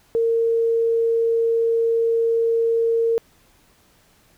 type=tone; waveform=sine; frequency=458.7 Hz; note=A#4; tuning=28 cents flat; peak=-16 dBFS; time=0.15-3.18 s; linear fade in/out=0 ms; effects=pink hiss -57 dBFS RMS until 4.37 s